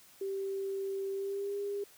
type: tone with pitch glide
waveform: sine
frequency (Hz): 390 to 404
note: G4 to G#4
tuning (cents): -9 to -48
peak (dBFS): -33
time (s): 0.21-1.84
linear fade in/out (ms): 5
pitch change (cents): +61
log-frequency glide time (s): 1.13-1.57
effects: white hiss -59 dBFS RMS until 1.97 s